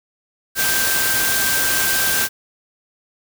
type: tone in noise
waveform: sine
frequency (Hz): 1570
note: G6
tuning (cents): +2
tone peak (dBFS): -22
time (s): 0.55-2.29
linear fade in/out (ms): 50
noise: white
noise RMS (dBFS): -19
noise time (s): 0.55-2.29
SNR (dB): -6
effects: none